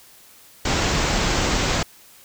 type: low-pass noise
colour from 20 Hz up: pink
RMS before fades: -21 dBFS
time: 0.65-1.83 s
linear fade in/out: 5 ms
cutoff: 7700 Hz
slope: 96 dB/octave
effects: white hiss -49 dBFS RMS until 2.24 s